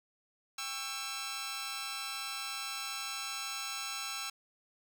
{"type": "chord", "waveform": "10% pulse", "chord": "C# diminished", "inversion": "second", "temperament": "just", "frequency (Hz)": [798.3, 1108.7, 1330.5], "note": ["G5", "C#6", "E6"], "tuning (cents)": [31, 0, 16], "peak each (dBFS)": [-37, -37, -31], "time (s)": [0.58, 4.3], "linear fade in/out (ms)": 5, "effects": []}